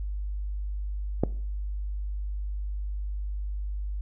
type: click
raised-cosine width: 2 ms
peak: -8 dBFS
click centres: 1.236 s
effects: noise-tail reverb RT60 0.5 s tail -20 dB re dry + added 50 Hz sine -29 dBFS peak until 4.01 s